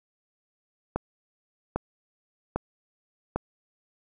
click train, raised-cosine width 1 ms, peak -12 dBFS, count 4, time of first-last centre 0.96-3.36 s, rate 1.25 Hz, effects none

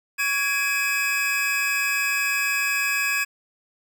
square tone cluster, 1124 / 1660 / 2346 / 2546 Hz, C#6 / G#6 / D7 / D#7, +24 / -1 / -2 / +39 cents, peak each -34 / -26 / -31 / -25 dBFS, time 0.18-3.25 s, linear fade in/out 20 ms, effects none

